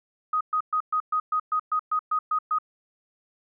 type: tone bursts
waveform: sine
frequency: 1251 Hz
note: D#6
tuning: 9 cents sharp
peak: -21 dBFS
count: 12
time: 0.33-2.586 s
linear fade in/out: 5 ms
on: 78 ms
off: 120 ms
effects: none